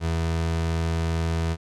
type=tone; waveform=30% pulse; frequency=82.41 Hz; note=E2; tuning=in tune; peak=-20 dBFS; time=0-1.57 s; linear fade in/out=50 ms; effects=low-pass 8000 Hz 12 dB/octave